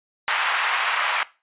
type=band-pass noise; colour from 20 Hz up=pink; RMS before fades=-23 dBFS; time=0.28-1.23 s; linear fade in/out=0 ms; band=910 to 3000 Hz; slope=24 dB/octave; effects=noise-tail reverb RT60 0.3 s tail -19 dB re dry + resampled to 8000 Hz